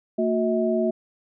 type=tone cluster; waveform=sine; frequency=227.3 / 365.1 / 642 Hz; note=A#3 / F#4 / E5; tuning=-43 / -23 / -46 cents; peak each=-24 dBFS; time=0.18-0.91 s; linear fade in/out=10 ms; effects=none